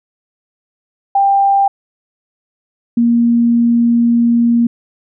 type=tone pair in turn; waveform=sine; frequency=792 / 235.3 Hz; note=G5 / A#3; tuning=+18 / +16 cents; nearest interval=octave + major sixth; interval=2102 cents; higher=first; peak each=-8 dBFS; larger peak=neither; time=1.15-1.68 / 2.97-4.67 s; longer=second; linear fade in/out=5 ms; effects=none